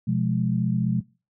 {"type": "chord", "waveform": "sine", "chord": "F diminished", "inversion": "second", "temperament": "just", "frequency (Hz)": [125.72, 174.61, 209.5], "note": ["Cb3", "F3", "Ab3"], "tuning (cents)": [31, 0, 15], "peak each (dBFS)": -25, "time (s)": [0.07, 1.01], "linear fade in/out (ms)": 10, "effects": ["noise-tail reverb RT60 0.3 s tail -19 dB re dry"]}